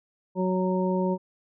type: harmonic tone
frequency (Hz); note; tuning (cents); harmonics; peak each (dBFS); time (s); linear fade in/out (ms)
185.2; F#3; +2; 1 / 2 / 3 / 5; -25 / -28 / -30 / -32; 0.35-1.18; 50
effects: none